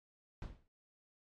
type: noise with exponential decay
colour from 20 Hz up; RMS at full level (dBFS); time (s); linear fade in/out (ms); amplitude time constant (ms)
brown; -39; 0.42-0.68; 0; 55
effects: low-pass 5000 Hz 12 dB/octave + MP3 64 kbps